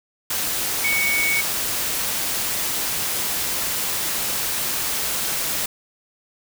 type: tone in noise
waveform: sine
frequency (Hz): 2233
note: C#7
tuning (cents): +12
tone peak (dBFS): -19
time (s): 0.84-1.41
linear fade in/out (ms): 5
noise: white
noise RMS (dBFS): -24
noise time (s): 0.3-5.66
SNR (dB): +2
effects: none